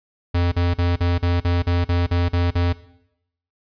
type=tone bursts; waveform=square; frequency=87.31 Hz; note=F2; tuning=in tune; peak=-17 dBFS; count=11; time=0.34-2.73 s; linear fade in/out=10 ms; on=180 ms; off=41 ms; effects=noise-tail reverb RT60 0.8 s tail -18 dB re dry + resampled to 11025 Hz